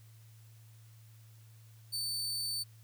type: tone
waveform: sawtooth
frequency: 4538 Hz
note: C#8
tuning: 40 cents sharp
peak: -31 dBFS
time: 1.92-2.64 s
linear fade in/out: 20 ms
effects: added 111 Hz sine -54 dBFS peak until 2.83 s + white hiss -66 dBFS RMS until 2.83 s